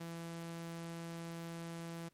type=tone; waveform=sawtooth; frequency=167.4 Hz; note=E3; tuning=27 cents sharp; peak=-39 dBFS; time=0-2.09 s; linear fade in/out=10 ms; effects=pink hiss -75 dBFS RMS until 2.13 s + MP3 64 kbps